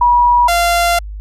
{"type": "tone pair in turn", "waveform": ["sine", "sawtooth"], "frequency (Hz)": [967, 691.4], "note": ["B5", "F5"], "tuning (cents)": [-37, -18], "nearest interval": "tritone", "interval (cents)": 581, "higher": "first", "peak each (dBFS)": -7, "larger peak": "neither", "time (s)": [[0.01, 0.48], [0.48, 0.99]], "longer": "second", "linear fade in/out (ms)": 5, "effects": ["added 51 Hz sine -24 dBFS peak until 1.2 s", "resampled to 32000 Hz"]}